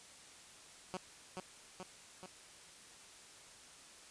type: tone with echo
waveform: 10% pulse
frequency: 185 Hz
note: F#3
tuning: in tune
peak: -31 dBFS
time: 0.94-0.97 s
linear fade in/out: 0 ms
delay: 430 ms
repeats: 3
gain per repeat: -3 dB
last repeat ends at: 2.26 s
effects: white hiss -57 dBFS RMS until 4.1 s + resampled to 22050 Hz